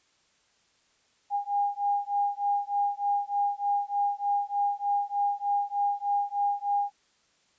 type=beating tone pair; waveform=sine; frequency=810 / 813.3 Hz; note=G#5 / G#5; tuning=-43 / -36 cents; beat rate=3.3 Hz; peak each=-28 dBFS; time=1.3-6.92 s; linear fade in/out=50 ms; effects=white hiss -67 dBFS RMS until 7.58 s + resampled to 16000 Hz